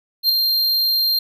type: tone with ADSR envelope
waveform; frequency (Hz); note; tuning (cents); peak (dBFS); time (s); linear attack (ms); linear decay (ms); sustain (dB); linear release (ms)
square; 4186; C8; 0; -11; 0.23-1.19; 64; 3; -5; 5
effects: none